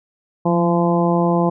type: harmonic tone with a mistuned harmonic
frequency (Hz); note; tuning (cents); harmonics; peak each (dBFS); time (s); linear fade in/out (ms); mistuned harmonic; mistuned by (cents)
171.3; F3; -33; 1 / 2 / 3 / 4 / 5 / 6; -17 / -20 / -22 / -23 / -24 / -25; 0.45-1.5; 10; 1; +30
effects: none